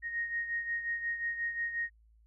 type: beating tone pair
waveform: sine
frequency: 1864.7 / 1870.3 Hz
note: A#6 / A#6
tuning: 0 / +5 cents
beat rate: 5.6 Hz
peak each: -33 / -40 dBFS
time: 0.02-1.9 s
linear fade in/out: 50 ms
effects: added 55 Hz sine -60 dBFS peak until 2.26 s